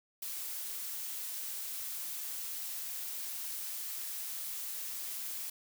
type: noise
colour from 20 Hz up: blue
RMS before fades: -40 dBFS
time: 0.22-5.5 s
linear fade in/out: 5 ms
effects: none